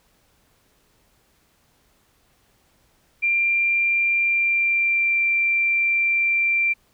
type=tone with pitch glide; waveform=sine; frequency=2378 to 2359 Hz; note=D7 to D7; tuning=+21 to +7 cents; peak=-17 dBFS; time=3.22-6.74 s; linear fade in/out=20 ms; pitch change=-14 cents; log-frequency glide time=4.21-5.2 s; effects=pink hiss -62 dBFS RMS until 6.93 s

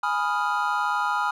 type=chord; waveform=triangle; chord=F half-diminished seventh; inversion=first; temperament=equal; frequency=830.6 / 987.8 / 1244.5 / 1396.9 Hz; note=Ab5 / Cb6 / Eb6 / F6; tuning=0 / 0 / 0 / 0 cents; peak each=-26 dBFS; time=0.03-1.31 s; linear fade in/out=5 ms; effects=none

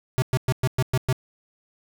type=tone bursts; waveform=square; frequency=128.8 Hz; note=C3; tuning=27 cents flat; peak=-19 dBFS; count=7; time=0.18-1.127 s; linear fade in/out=0 ms; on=41 ms; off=110 ms; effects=none

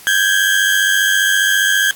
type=tone pair together; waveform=35% pulse; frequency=1568 / 1662.9 Hz; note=G6 / G#6; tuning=0 / +2 cents; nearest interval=minor second; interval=102 cents; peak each=-13 dBFS; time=0.07-1.91 s; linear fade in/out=0 ms; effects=white hiss -39 dBFS RMS until 1.95 s + AAC 64 kbps

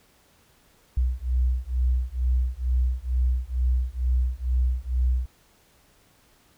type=beating tone pair; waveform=sine; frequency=61.4 / 63.6 Hz; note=B1 / C2; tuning=-9 / -48 cents; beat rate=2.2 Hz; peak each=-24 dBFS; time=0.97-5.26 s; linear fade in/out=5 ms; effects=pink hiss -60 dBFS RMS until 6.57 s

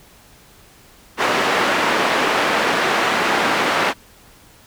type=band-pass noise; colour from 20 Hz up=white; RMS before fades=-18 dBFS; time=1.17-3.94 s; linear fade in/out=50 ms; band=240 to 1800 Hz; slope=12 dB/octave; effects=pink hiss -48 dBFS RMS until 4.66 s

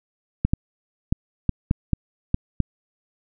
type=clicks; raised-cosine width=5 ms; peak=-6 dBFS; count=8; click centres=0.45 / 0.535 / 1.125 / 1.493 / 1.711 / 1.933 / 2.344 / 2.603 s; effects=none

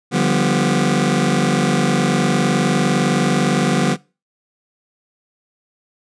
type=chord; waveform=sawtooth; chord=G dominant seventh; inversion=second; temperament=just; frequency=147 / 176.4 / 196 / 245 Hz; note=D3 / F3 / G3 / B3; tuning=+2 / +18 / 0 / -14 cents; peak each=-16 dBFS; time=0.11-3.97 s; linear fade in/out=50 ms; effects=noise-tail reverb RT60 0.3 s tail -22 dB re dry + resampled to 22050 Hz

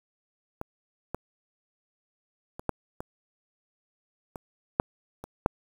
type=clicks; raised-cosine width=1 ms; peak=-19 / -17 / -24 / -11 / -21 / -23 / -6 / -25 / -6 dBFS; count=9; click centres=0.614 / 1.146 / 2.595 / 2.693 / 3.005 / 4.358 / 4.799 / 5.24 / 5.461 s; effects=7-bit

